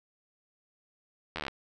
slowing click train, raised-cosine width 0.3 ms, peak -18 dBFS, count 10, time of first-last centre 1.36-1.482 s, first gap 12 ms, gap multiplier 1.03, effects none

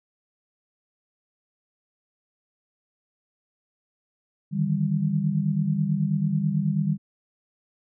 sine tone cluster, 151.4 / 160.6 / 197.4 Hz, D#3 / E3 / G3, -47 / -45 / +12 cents, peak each -25 / -27 / -25 dBFS, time 4.51-6.98 s, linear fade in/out 50 ms, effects none

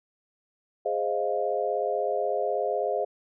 sine chord, F minor seventh, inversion first, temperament equal, 415.3 / 523.3 / 622.3 / 698.5 Hz, Ab4 / C5 / Eb5 / F5, 0 / 0 / 0 / 0 cents, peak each -30 dBFS, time 0.85-3.05 s, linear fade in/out 10 ms, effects none

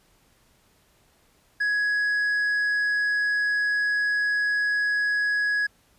sine tone with tanh clipping, 1672 Hz, G#6, 11 cents sharp, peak -22 dBFS, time 1.6-5.67 s, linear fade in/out 10 ms, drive 4 dB, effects pink hiss -62 dBFS RMS until 5.98 s + resampled to 32000 Hz

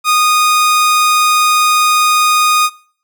sawtooth tone, 1235 Hz, D#6, 13 cents flat, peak -5 dBFS, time 0.04-2.7 s, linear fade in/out 50 ms, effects noise-tail reverb RT60 0.5 s tail -22 dB re dry

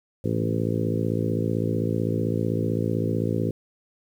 harmonic tone with a mistuned harmonic, 55.7 Hz, A1, 22 cents sharp, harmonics 2 / 3 / 4 / 5 / 6 / 7 / 8 / 9, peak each -27 / -29 / -30 / -31 / -32 / -32 / -33 / -34 dBFS, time 0.24-3.51 s, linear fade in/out 5 ms, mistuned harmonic 2, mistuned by -36 cents, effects 9-bit

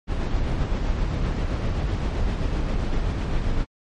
brown noise with tremolo, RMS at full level -22 dBFS, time 0.07-3.66 s, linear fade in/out 50 ms, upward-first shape sine, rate 7.7 Hz, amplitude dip 30%, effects low-pass 5000 Hz 12 dB/octave + MP3 48 kbps

